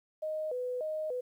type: tone with vibrato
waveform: sine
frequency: 557 Hz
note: C#5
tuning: 8 cents sharp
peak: -32 dBFS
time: 0.22-1.21 s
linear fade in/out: 10 ms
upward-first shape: square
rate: 1.7 Hz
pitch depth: 190 cents each way
effects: 11-bit